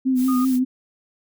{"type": "tone with vibrato", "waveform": "sine", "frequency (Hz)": 257.2, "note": "C4", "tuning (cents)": -30, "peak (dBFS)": -16, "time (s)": [0.05, 0.65], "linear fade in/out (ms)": 20, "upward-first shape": "sine", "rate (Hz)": 5.3, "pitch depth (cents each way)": 39}
{"type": "noise", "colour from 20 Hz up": "blue", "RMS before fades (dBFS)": -36, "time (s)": [0.15, 0.6], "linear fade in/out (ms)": 50}
{"type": "tone", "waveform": "sine", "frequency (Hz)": 1228, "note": "D#6", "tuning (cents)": -23, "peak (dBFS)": -26, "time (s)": [0.28, 0.45], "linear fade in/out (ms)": 5}
{"effects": []}